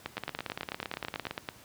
two click trains, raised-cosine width 0.3 ms, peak -17 / -18 dBFS, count 14 / 21, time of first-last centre 0.06-1.489 / 0.18-1.31 s, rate 9.1 / 17.7 Hz, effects pink hiss -54 dBFS RMS until 1.64 s + high-pass 80 Hz 12 dB/octave

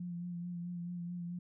sine tone with vibrato, 174.61 Hz, F3, in tune, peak -38 dBFS, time 0-1.39 s, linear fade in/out 5 ms, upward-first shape sine, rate 4.6 Hz, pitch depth 28 cents each way, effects none

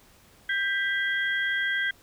sine tone cluster, 1583 / 1974 / 3255 Hz, G6 / B6 / G#7, +17 / -1 / -36 cents, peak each -26 / -29 / -34 dBFS, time 0.49-1.91 s, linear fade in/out 5 ms, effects pink hiss -57 dBFS RMS until 2.02 s

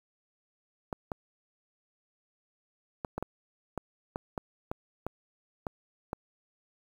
clicks, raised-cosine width 1 ms, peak -19 dBFS, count 12, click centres 0.928 / 1.118 / 3.048 / 3.18 / 3.226 / 3.777 / 4.159 / 4.378 / 4.715 / 5.066 / 5.668 / 6.131 s, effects 8-bit

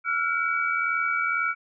sine tone cluster, 1349 / 1431 / 2286 Hz, E6 / F6 / D7, +40 / +42 / -47 cents, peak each -27 dBFS, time 0.04-1.55 s, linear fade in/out 50 ms, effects none

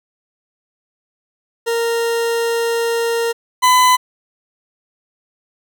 40% pulse tone pair in turn, 464 / 1006.2 Hz, A#4 / B5, -8 / +32 cents, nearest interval octave + minor second, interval 1340 cents, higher second, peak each -15 / -8 dBFS, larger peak second, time 1.66-3.33 / 3.62-3.97 s, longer first, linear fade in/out 20 ms, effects none

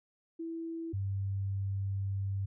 sine tone pair in turn, 329.6 / 97.99 Hz, E4 / G2, 0 / 0 cents, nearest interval octave + major sixth, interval 2100 cents, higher first, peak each -36 / -31 dBFS, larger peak second, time 0.39-0.93 / 0.93-2.46 s, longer second, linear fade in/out 10 ms, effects none

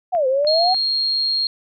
sine exponential two-way sweep, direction down then up, 766 to 508 to 766 Hz, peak -15 dBFS, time 0.12-0.75 s, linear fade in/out 20 ms, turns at 0.27 s
click train, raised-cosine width 0.5 ms, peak -23 dBFS, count 3, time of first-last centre 0.15-0.745 s, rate 3.36 Hz
sine tone, 4248 Hz, C8, 25 cents sharp, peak -17 dBFS, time 0.47-1.47 s, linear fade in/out 2 ms
effects none

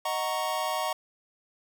square chord, D# minor seventh, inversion none, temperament equal, 622.3 / 740 / 932.3 / 1108.7 Hz, D#5 / F#5 / A#5 / C#6, 0 / 0 / 0 / 0 cents, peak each -34 dBFS, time 0.05-0.93 s, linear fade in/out 5 ms, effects none

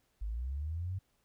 sine linear sweep, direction up, 48.91 to 97 Hz, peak -34 dBFS, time 0.21-0.99 s, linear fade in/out 10 ms, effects pink hiss -75 dBFS RMS until 1.24 s

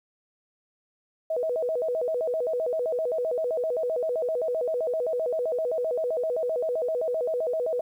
sine tone with vibrato, 561 Hz, C#5, 21 cents sharp, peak -24 dBFS, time 1.3-7.81 s, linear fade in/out 5 ms, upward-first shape square, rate 7.7 Hz, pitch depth 230 cents each way, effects 10-bit

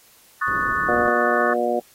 sine chord, D# half-diminished seventh, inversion third, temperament equal, 1108.7 / 1244.5 / 1480 / 1760 Hz, C#6 / D#6 / F#6 / A6, 0 / 0 / 0 / 0 cents, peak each -25 dBFS, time 0.41-1.54 s, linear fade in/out 10 ms
white low-pass noise, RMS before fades -35 dBFS, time 0.48-1.08 s, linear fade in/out 0 ms, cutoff 440 Hz, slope 24 dB/octave
harmonic tone, 120 Hz, B2, 49 cents flat, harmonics 2 / 3 / 4 / 5 / 6, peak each -28 / -26 / -25 / -24 / -24 dBFS, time 0.88-1.8 s, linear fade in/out 10 ms
effects white hiss -53 dBFS RMS until 1.94 s + AAC 48 kbps

